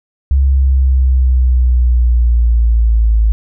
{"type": "linear sweep", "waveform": "sine", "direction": "down", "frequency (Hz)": [68.3, 54], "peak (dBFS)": -7, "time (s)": [0.31, 3.32], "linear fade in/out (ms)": 0, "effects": []}